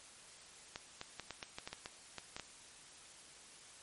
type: clicks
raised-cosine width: 0.2 ms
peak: -25 dBFS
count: 12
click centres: 0.759 / 1.014 / 1.197 / 1.307 / 1.428 / 1.585 / 1.675 / 1.73 / 1.859 / 2.183 / 2.365 / 2.397 s
effects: white hiss -57 dBFS RMS until 3.82 s + MP3 48 kbps